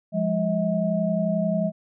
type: tone cluster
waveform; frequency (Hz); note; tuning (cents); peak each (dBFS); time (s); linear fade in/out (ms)
sine; 174.5 / 205.8 / 639; F3 / G#3 / D#5; -1 / -16 / +46; -25; 0.12-1.72; 50
effects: none